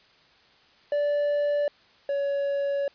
triangle tone pair in turn, 582 / 562.5 Hz, D5 / C#5, -16 / +25 cents, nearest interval minor second, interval 59 cents, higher first, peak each -20 / -22 dBFS, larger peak first, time 0.92-1.68 / 2.09-2.88 s, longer second, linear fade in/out 2 ms, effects white hiss -58 dBFS RMS until 2.94 s + resampled to 11025 Hz

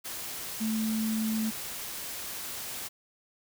sine tone in noise, 220 Hz, A3, in tune, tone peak -27 dBFS, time 0.6-1.51 s, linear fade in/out 20 ms, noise white, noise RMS -38 dBFS, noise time 0.04-2.89 s, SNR +8 dB, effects none

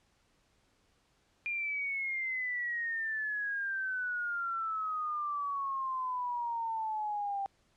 sine exponential sweep, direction down, 2412 to 784 Hz, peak -32 dBFS, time 1.46-7.46 s, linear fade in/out 0 ms, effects pink hiss -71 dBFS RMS until 7.76 s + low-pass 8000 Hz 12 dB/octave

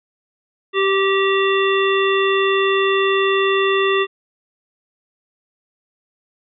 harmonic tone with a mistuned harmonic, 390 Hz, G4, 9 cents flat, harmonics 1 / 3 / 5 / 7 / 9, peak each -16 / -21 / -23 / -24 / -26 dBFS, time 0.73-4.07 s, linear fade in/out 50 ms, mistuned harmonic 5, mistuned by -19 cents, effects none

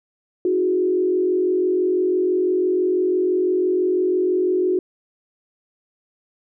sine tone with frequency modulation, 365.4 Hz, F#4, 22 cents flat, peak -16 dBFS, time 0.45-4.79 s, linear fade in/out 2 ms, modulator 46 Hz, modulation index 0.73, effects none

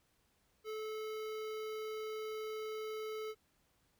square tone with notch filter, 433.9 Hz, A4, 24 cents flat, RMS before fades -42 dBFS, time 0.64-3.35 s, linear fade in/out 50 ms, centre 8200 Hz, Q 1, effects pink hiss -75 dBFS RMS until 3.99 s

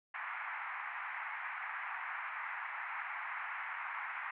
white band-pass noise, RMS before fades -42 dBFS, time 0.14-4.31 s, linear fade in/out 5 ms, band 820 to 2200 Hz, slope 48 dB/octave, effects none

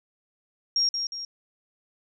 sine tone with echo, 5580 Hz, F8, 2 cents flat, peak -20 dBFS, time 0.76-0.89 s, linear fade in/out 2 ms, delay 180 ms, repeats 2, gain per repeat -6 dB, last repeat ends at 1.25 s, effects none

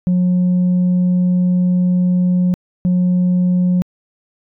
sine tone pair in turn, 180 / 180 Hz, F#3 / F#3, -47 / -47 cents, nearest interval unison, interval 0 cents, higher neither, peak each -9 dBFS, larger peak neither, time 0.07-2.54 / 2.85-3.82 s, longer first, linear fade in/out 0 ms, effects tanh soft clip ceiling -10 dBFS

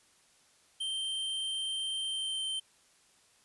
square tone with pitch glide, 3136 to 3114 Hz, G7 to G7, 0 to -12 cents, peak -33 dBFS, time 0.8-2.6 s, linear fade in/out 10 ms, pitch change -12 cents, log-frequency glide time 2.04-2.46 s, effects white hiss -65 dBFS RMS until 3.44 s + resampled to 24000 Hz

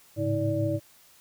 sine tone cluster, 106.2 / 112.6 / 140 / 320.6 / 581 Hz, G#2 / A2 / C#3 / E4 / D5, +39 / +40 / +18 / -48 / -19 cents, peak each -29 / -36 / -33 / -29 / -29 dBFS, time 0.16-0.8 s, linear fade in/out 50 ms, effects white hiss -57 dBFS RMS until 1.2 s

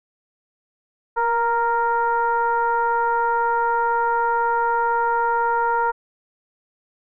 sine tone with frequency modulation, 933 Hz, A#5, 1 cent sharp, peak -17 dBFS, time 1.16-5.92 s, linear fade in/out 20 ms, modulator 462 Hz, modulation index 0.87, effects none

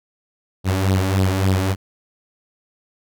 sawtooth tone with flanger, 95.2 Hz, F#2, 50 cents sharp, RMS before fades -18 dBFS, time 0.64-1.76 s, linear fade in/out 50 ms, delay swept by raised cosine 0.21 to 3.61 ms, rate 3.5 Hz, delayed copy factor +0.7, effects none

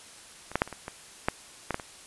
clicks, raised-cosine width 0.5 ms, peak -25 / -9 / -6 / -26 / -23 / -20 / -8 / -13 / -13 / -23 dBFS, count 10, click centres 0.516 / 0.556 / 0.619 / 0.676 / 0.727 / 0.881 / 1.285 / 1.707 / 1.744 / 1.798 s, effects white hiss -49 dBFS RMS until 2.06 s + resampled to 24000 Hz

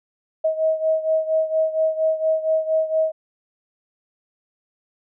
sine beating tone pair, 634 / 638.3 Hz, D#5 / D#5, +32 / +44 cents, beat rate 4.3 Hz, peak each -19 / -23 dBFS, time 0.44-3.12 s, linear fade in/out 10 ms, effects none

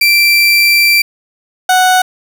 30% pulse tone pair in turn, 2349 / 739.9 Hz, D7 / F#5, 0 / 0 cents, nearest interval octave + minor sixth, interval 2000 cents, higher first, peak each -4 dBFS, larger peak neither, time 0.01-1.02 / 1.69-2.02 s, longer first, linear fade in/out 5 ms, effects none

